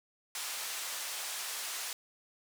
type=band-pass noise; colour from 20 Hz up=white; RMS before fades=-39 dBFS; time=0.35-1.93 s; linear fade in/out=2 ms; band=730 to 10000 Hz; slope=12 dB/octave; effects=none